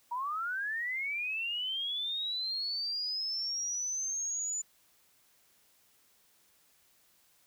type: linear sweep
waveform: sine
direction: up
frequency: 932.3 to 7040 Hz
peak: -32 dBFS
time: 0.11-4.62 s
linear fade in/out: 10 ms
effects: white hiss -67 dBFS RMS until 7.46 s